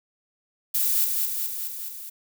violet noise with echo, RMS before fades -23 dBFS, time 0.74-1.05 s, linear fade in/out 10 ms, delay 210 ms, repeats 5, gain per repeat -3 dB, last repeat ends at 2.1 s, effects none

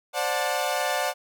sawtooth chord, D dominant seventh, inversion third, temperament equal with one note detuned, 523.3 / 587.3 / 728.5 / 880 Hz, C5 / D5 / F#5 / A5, 0 / 0 / -27 / 0 cents, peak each -28 / -25 / -24 / -28 dBFS, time 0.13-1.14 s, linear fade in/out 50 ms, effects none

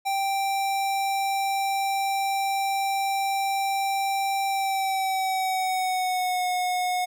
square tone with pitch glide, 784 to 727.3 Hz, G5 to F#5, 0 to -30 cents, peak -24 dBFS, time 0.05-7.06 s, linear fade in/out 20 ms, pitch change -130 cents, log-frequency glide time 4.47-6.46 s, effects none

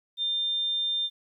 sine tone, 3600 Hz, A7, 39 cents sharp, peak -25 dBFS, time 0.17-1.1 s, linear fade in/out 50 ms, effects 11-bit

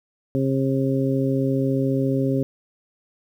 harmonic tone, 134.4 Hz, C3, 47 cents sharp, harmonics 1 / 2 / 3 / 4, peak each -23 / -22 / -26 / -28 dBFS, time 0.35-2.43 s, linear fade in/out 0 ms, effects 9-bit

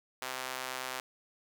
sawtooth tone with high-pass filter, 129.2 Hz, C3, 21 cents flat, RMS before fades -39 dBFS, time 0.22-1 s, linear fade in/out 0 ms, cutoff 900 Hz, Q 0.73, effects none

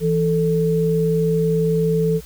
sine tone pair together, 164.81 / 441 Hz, E3 / A4, 0 / +4 cents, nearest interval octave + perfect fourth, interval 1704 cents, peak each -18 dBFS, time 0-2.21 s, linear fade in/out 50 ms, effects added 60 Hz sine -39 dBFS peak until 2.25 s + white hiss -45 dBFS RMS until 2.25 s

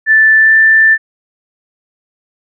sine tone with pitch glide, 1760 to 1772.2 Hz, A6 to A6, 0 to +12 cents, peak -4 dBFS, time 0.06-0.98 s, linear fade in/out 50 ms, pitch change +12 cents, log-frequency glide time 0.37-0.55 s, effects none

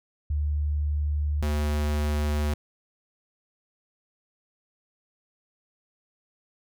sine / square tone pair in turn, 74 / 74.47 Hz, D2 / D2, +14 / +25 cents, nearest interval unison, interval 11 cents, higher second, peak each -23 / -24 dBFS, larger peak first, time 0.3-1.42 / 1.42-2.54 s, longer neither, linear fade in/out 5 ms, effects none

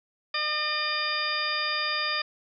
harmonic tone, 605 Hz, D#5, 49 cents flat, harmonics 1 / 2 / 3 / 4 / 5 / 6 / 8, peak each -39 / -32 / -32 / -33 / -39 / -34 / -31 dBFS, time 0.34-2.22 s, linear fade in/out 5 ms, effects none

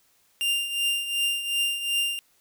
45% pulse tone with tremolo, 2794 Hz, F7, in tune, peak -21 dBFS, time 0.41-2.19 s, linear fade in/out 0 ms, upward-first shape triangle, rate 2.7 Hz, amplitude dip 70%, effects white hiss -64 dBFS RMS until 2.4 s

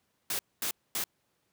white noise bursts at uneven times, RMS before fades -32 dBFS, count 3, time 0.3-0.39 / 0.62-0.71 / 0.95-1.04 s, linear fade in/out 2 ms, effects pink hiss -75 dBFS RMS until 1.52 s + high-pass 100 Hz 12 dB/octave

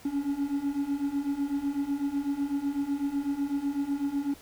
triangle beating tone pair, 277.2 / 285.2 Hz, C#4 / C#4, 0 / +49 cents, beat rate 8 Hz, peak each -30 / -27 dBFS, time 0.05-4.34 s, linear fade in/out 5 ms, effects pink hiss -52 dBFS RMS until 4.41 s

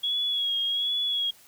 sine tone with vibrato, 3332 Hz, G#7, 5 cents sharp, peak -24 dBFS, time 0.03-1.31 s, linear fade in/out 10 ms, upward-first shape sine, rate 1.3 Hz, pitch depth 40 cents each way, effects white hiss -55 dBFS RMS until 1.47 s

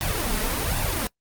pink noise with flanger, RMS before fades -25 dBFS, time 0.01-1.07 s, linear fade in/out 0 ms, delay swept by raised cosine 1.1 to 4.7 ms, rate 1.3 Hz, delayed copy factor +0.85, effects noise-tail reverb RT60 0.1 s tail -23 dB re dry + Opus 32 kbps

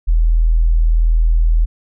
sine tone, 40.73 Hz, E1, 20 cents flat, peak -9 dBFS, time 0.07-1.66 s, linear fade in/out 20 ms, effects none

